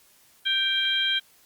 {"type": "harmonic tone with a mistuned harmonic", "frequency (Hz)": 783, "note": "G5", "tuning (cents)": -2, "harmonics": [2, 3, 4, 5], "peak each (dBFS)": [-28, -32, -23, -33], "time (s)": [0.45, 1.2], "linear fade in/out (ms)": 20, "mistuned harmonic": 4, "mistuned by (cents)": 34, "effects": ["white hiss -58 dBFS RMS until 1.45 s", "Opus 48 kbps"]}